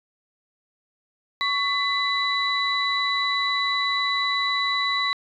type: tone cluster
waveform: sine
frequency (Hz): 1118 / 2006 / 3943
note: C#6 / B6 / B7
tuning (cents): +14 / +26 / -4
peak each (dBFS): -25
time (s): 1.41-5.13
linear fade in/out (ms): 0
effects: tanh soft clip ceiling -11 dBFS